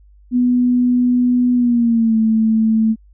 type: tone with pitch glide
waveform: sine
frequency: 246.9 to 221.2 Hz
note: B3 to A3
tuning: 0 to +9 cents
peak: -11 dBFS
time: 0.31-2.96 s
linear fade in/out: 50 ms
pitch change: -191 cents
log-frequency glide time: 1.54-2.17 s
effects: added 50 Hz sine -44 dBFS peak until 3.13 s